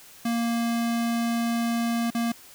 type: tone with dropouts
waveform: square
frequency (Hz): 233.1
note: A#3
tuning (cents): 0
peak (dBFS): -24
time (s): 0.25-2.32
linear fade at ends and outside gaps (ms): 5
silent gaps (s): 2.104-2.148
effects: white hiss -49 dBFS RMS until 2.54 s